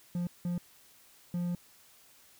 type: tone bursts at uneven times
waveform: triangle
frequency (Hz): 175.3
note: F3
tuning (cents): +7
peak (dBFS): -28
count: 3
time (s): 0.15-0.27 / 0.45-0.58 / 1.34-1.55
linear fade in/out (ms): 2
effects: white hiss -60 dBFS RMS until 2.39 s